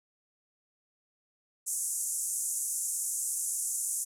white band-pass noise, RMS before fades -33 dBFS, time 1.66-4.05 s, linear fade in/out 20 ms, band 6600 to 11000 Hz, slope 48 dB/octave, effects none

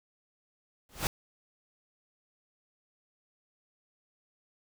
pink noise with exponential growth, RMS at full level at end -25 dBFS, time 0.89-1.07 s, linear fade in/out 1 ms, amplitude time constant 38 ms, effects none

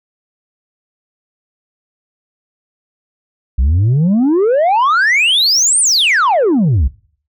sine exponential two-way sweep, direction up then down, 58.6 to 9397 to 58.6 Hz, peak -6 dBFS, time 3.58-6.88 s, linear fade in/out 10 ms, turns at 5.8 s, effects noise-tail reverb RT60 0.5 s tail -23 dB re dry + tanh soft clip ceiling -8 dBFS

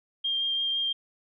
sine tone with vibrato, 3200 Hz, G7, 35 cents sharp, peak -25 dBFS, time 0.24-0.93 s, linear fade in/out 10 ms, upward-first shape sine, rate 5.9 Hz, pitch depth 11 cents each way, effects none

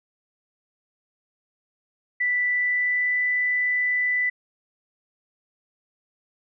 sine tone with pitch glide, 1975.5 to 1988.1 Hz, B6 to B6, 0 to +11 cents, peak -20 dBFS, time 2.2-4.3 s, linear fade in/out 10 ms, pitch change +11 cents, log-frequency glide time 2.47-3.2 s, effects none

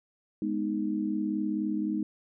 sine chord, G# minor, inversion none, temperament equal, 207.7 / 246.9 / 311.1 Hz, G#3 / B3 / D#4, 0 / 0 / 0 cents, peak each -31 / -35 / -30 dBFS, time 0.42-2.03 s, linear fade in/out 2 ms, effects none

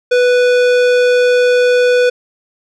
sine tone with tanh clipping, 493.9 Hz, B4, in tune, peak -10 dBFS, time 0.11-2.1 s, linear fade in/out 10 ms, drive 18 dB, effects none

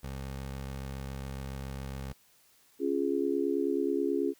20% pulse tone with vibrato, 67.2 Hz, C2, 47 cents sharp, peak -32 dBFS, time 0.03-2.13 s, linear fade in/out 10 ms, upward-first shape square, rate 14 Hz, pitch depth 13 cents each way
sine chord, Db major, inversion none, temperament just, 277.2 / 346.5 / 415.8 Hz, Db4 / F4 / Ab4, 0 / -14 / +2 cents, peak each -31 dBFS, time 2.79-4.34 s, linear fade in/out 50 ms
effects white hiss -64 dBFS RMS until 4.39 s

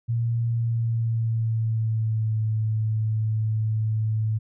sine tone with pitch glide, 116.54 to 109.37 Hz, A#2 to A2, 0 to -10 cents, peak -21 dBFS, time 0.08-4.39 s, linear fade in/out 20 ms, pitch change -110 cents, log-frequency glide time 0.49-2.38 s, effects none

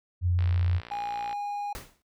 sine tone with vibrato, 88.7 Hz, F2, 27 cents sharp, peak -22 dBFS, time 0.21-0.81 s, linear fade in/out 50 ms, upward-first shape triangle, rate 6.2 Hz, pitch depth 10 cents each way
click train, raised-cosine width 0.3 ms, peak -25 dBFS, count 56, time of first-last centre 0.39-1.329 s, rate 58.6 Hz
triangle tone, 819 Hz, G#5, 24 cents flat, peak -28 dBFS, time 0.91-1.73 s, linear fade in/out 5 ms
pink noise with exponential decay, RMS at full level -36 dBFS, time 1.75-2.02 s, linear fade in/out 0 ms, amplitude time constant 57 ms
effects noise-tail reverb RT60 0.1 s tail -20 dB re dry

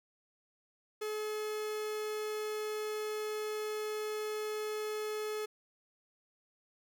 45% pulse tone, 427.2 Hz, G#4, 49 cents sharp, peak -35 dBFS, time 1.01-5.46 s, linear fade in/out 10 ms, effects none

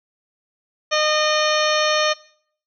harmonic tone, 611 Hz, D#5, 32 cents flat, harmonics 1 / 2 / 3 / 4 / 5 / 6 / 7 / 9 / 10, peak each -20 / -23 / -25 / -26 / -27 / -28 / -28 / -30 / -30 dBFS, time 0.91-2.14 s, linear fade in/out 20 ms, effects noise-tail reverb RT60 0.6 s tail -21 dB re dry

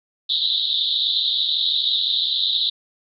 pink band-pass noise, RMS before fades -21 dBFS, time 0.29-2.7 s, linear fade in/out 10 ms, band 3500 to 4000 Hz, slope 96 dB/octave, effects none

